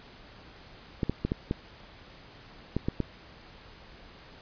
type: clicks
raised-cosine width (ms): 3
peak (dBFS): -14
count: 8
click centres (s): 1.032 / 1.096 / 1.25 / 1.319 / 1.511 / 2.766 / 2.885 / 3.003
effects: pink hiss -51 dBFS RMS until 4.41 s + resampled to 11025 Hz